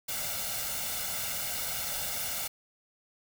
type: noise with comb filter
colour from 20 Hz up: white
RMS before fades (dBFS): -34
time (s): 0.08-2.48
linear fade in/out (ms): 10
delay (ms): 1.4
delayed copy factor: +0.7
effects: none